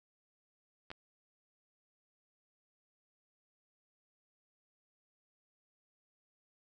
clicks, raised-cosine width 0.3 ms, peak -29 dBFS, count 2, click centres 0.904 / 0.915 s, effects none

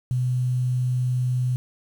sine tone with quantisation, 125.6 Hz, B2, 30 cents sharp, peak -20 dBFS, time 0.11-1.56 s, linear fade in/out 0 ms, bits 8, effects none

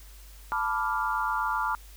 sine chord, B half-diminished seventh, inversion third, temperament equal, 880 / 987.8 / 1174.7 / 1396.9 Hz, A5 / B5 / D6 / F6, 0 / 0 / 0 / 0 cents, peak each -31 dBFS, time 0.52-1.75 s, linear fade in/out 0 ms, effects added 50 Hz sine -46 dBFS peak until 1.96 s + white hiss -54 dBFS RMS until 1.96 s

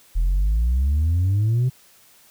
sine exponential sweep, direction up, 40.09 to 130.81 Hz, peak -14 dBFS, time 0.15-1.7 s, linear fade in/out 20 ms, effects tanh soft clip ceiling -15 dBFS + white hiss -53 dBFS RMS until 2.3 s

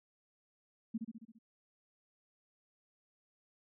sine tone with echo, 225.1 Hz, A3, 40 cents sharp, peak -33 dBFS, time 0.94-0.98 s, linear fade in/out 10 ms, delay 68 ms, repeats 6, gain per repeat -4 dB, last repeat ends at 1.388 s, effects none

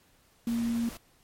sine tone in noise, 233.1 Hz, A#3, in tune, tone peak -26 dBFS, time 0.47-0.89 s, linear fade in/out 2 ms, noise pink, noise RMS -44 dBFS, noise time 0.47-0.97 s, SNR +15 dB, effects pink hiss -64 dBFS RMS until 1.23 s + MP3 64 kbps

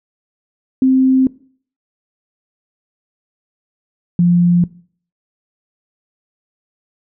sine tone pair in turn, 261.6 / 174.6 Hz, C4 / F3, 0 / 0 cents, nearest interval perfect fifth, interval 700 cents, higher first, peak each -8 dBFS, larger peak neither, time 0.82-1.27 / 4.19-4.64 s, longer neither, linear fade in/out 2 ms, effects noise-tail reverb RT60 0.5 s tail -21 dB re dry

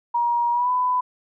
sine tone with pitch glide, 950 to 999 Hz, A#5 to B5, +33 to +20 cents, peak -18 dBFS, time 0.14-1.01 s, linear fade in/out 10 ms, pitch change +87 cents, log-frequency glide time 0.52-0.7 s, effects none

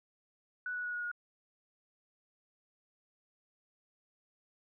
sine tone with pitch steps, 1480 / 1469.8 / 1459.6 / 1449.5 / 1439.5 Hz, F#6 / F#6 / F#6 / F#6 / F#6, 0 / -12 / -24 / -36 / -48 cents, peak -35 dBFS, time 0.66-1.115 s, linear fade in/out 2 ms, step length 91 ms, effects none

